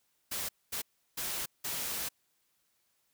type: noise bursts at uneven times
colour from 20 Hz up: white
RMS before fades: -36 dBFS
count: 4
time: 0.31-0.49 / 0.72-0.82 / 1.17-1.46 / 1.64-2.09 s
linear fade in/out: 10 ms
effects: white hiss -75 dBFS RMS until 3.13 s